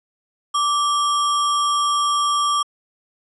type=tone with sample-and-hold; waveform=sine; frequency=1170 Hz; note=D6; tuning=7 cents flat; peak=-16 dBFS; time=0.54-2.63 s; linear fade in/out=10 ms; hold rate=4410 Hz; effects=resampled to 24000 Hz